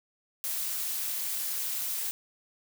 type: noise with amplitude modulation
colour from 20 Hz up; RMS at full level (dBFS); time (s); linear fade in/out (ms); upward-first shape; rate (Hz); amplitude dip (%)
blue; -30; 0.44-2.11; 0; sine; 239; 55
effects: none